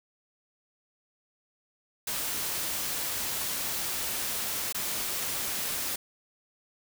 white noise with dropouts, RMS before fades -32 dBFS, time 2.07-5.96 s, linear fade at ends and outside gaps 5 ms, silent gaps 4.726-4.745 s, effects none

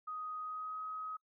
sine tone with pitch glide, 1250 to 1266 Hz, D#6 to D#6, +8 to +30 cents, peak -39 dBFS, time 0.07-1.17 s, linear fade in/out 10 ms, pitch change +22 cents, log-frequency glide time 0.4-0.81 s, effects noise-tail reverb RT60 0.1 s tail -26 dB re dry

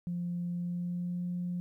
sine tone with pitch glide, 174.61 to 177.15 Hz, F3 to F3, 0 to +25 cents, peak -31 dBFS, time 0.07-1.6 s, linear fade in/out 0 ms, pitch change +25 cents, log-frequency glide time 0.52-1.26 s, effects tanh soft clip ceiling -27 dBFS + 12-bit

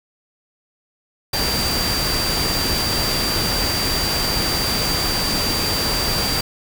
sine tone in noise, 4702 Hz, D8, 1 cent sharp, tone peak -22 dBFS, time 1.33-6.41 s, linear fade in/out 5 ms, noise pink, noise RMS -22 dBFS, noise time 1.33-6.41 s, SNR -3 dB, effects none

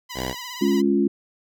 10% pulse tone with vibrato, 987.8 Hz, B5, in tune, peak -24 dBFS, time 0.09-0.82 s, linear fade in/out 20 ms, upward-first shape triangle, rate 17 Hz, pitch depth 68 cents each way
5% pulse tone, 64 Hz, C2, 38 cents flat, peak -15 dBFS, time 0.14-0.35 s, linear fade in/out 50 ms
sine chord, Db major, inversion second, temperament equal with one note detuned, 209.3 / 277.2 / 349.2 Hz, Ab3 / Db4 / F4, +14 / 0 / 0 cents, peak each -21 dBFS, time 0.61-1.08 s, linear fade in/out 10 ms
effects none

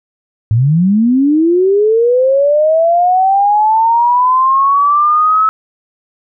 sine linear sweep, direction up, 103.6 to 1302 Hz, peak -7 dBFS, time 0.51-5.49 s, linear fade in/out 0 ms, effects none

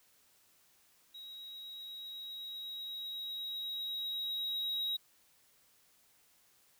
triangle tone with level ramp, 3823 Hz, A#7, 43 cents sharp, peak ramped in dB -45 to -31 dBFS, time 1.14-4.97 s, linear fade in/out 10 ms, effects white hiss -68 dBFS RMS until 6.79 s

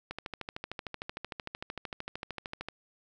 click train, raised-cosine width 0.3 ms, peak -21 dBFS, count 35, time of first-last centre 0.11-2.686 s, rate 13.2 Hz, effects none

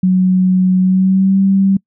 sine tone with pitch glide, 185 to 194.2 Hz, F#3 to G3, 0 to -16 cents, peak -8 dBFS, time 0.03-1.77 s, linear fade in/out 5 ms, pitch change +84 cents, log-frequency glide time 0.8-1.39 s, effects noise-tail reverb RT60 0.1 s tail -26 dB re dry

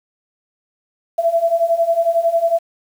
sine beating tone pair, 663 / 674 Hz, E5 / E5, +10 / +38 cents, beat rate 11 Hz, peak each -18 / -15 dBFS, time 1.18-2.59 s, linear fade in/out 10 ms, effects 7-bit

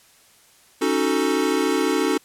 square chord, D# half-diminished seventh, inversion third, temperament equal, 277.2 / 311.1 / 370 / 440 Hz, C#4 / D#4 / F#4 / A4, 0 / 0 / 0 / 0 cents, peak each -25 dBFS, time 0.81-2.18 s, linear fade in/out 10 ms, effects white hiss -54 dBFS RMS until 2.24 s + low-pass 12000 Hz 12 dB/octave

